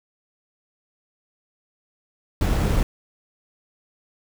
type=noise with sample-and-hold; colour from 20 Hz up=brown; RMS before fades=-20 dBFS; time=2.41-2.83 s; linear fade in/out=2 ms; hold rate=8820 Hz; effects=none